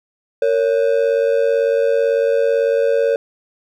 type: ring-modulated tone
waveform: triangle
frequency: 509 Hz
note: C5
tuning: 48 cents flat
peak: -8 dBFS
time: 0.42-3.16 s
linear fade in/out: 2 ms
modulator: 49 Hz
effects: none